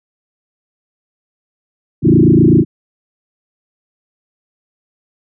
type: tone with frequency modulation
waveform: sine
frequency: 238.4 Hz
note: A#3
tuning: 39 cents sharp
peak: -5 dBFS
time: 2.02-2.65 s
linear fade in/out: 50 ms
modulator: 27.9 Hz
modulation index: 4.3
effects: none